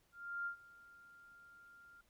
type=tone with ADSR envelope; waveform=sine; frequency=1396.9 Hz; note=F6; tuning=in tune; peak=-37 dBFS; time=0.12-2.01 s; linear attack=340 ms; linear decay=99 ms; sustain=-21 dB; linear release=4 ms; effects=pink hiss -75 dBFS RMS until 2.09 s